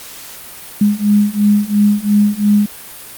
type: beating tone pair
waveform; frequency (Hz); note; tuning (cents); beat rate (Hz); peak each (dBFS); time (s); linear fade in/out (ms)
sine; 205.3 / 208.2; G#3 / G#3; -20 / +5; 2.9; -13 / -12; 0.81-2.66; 5
effects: white hiss -33 dBFS RMS until 3.17 s + Opus 48 kbps